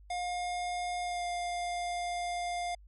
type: tone with pitch glide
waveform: square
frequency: 712 to 703.8 Hz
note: F5 to F5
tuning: +33 to +13 cents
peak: -33 dBFS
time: 0.1-2.75 s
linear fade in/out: 5 ms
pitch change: -20 cents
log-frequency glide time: 1.02-1.25 s
effects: added 50 Hz sine -52 dBFS peak until 2.87 s + MP3 48 kbps